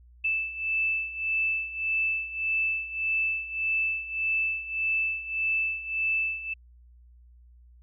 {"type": "beating tone pair", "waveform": "sine", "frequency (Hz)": [2635, 2636.7], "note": ["E7", "E7"], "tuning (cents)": [-1, 0], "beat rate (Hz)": 1.7, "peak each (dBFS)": [-31, -27], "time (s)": [0.24, 6.54], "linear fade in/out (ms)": 10, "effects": ["added 60 Hz sine -51 dBFS peak until 7.82 s"]}